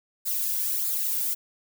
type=noise with flanger; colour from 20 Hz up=violet; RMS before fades=-27 dBFS; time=0.25-1.35 s; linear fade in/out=20 ms; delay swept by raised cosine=0.34 to 1.64 ms; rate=1.6 Hz; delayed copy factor=-0.6; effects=none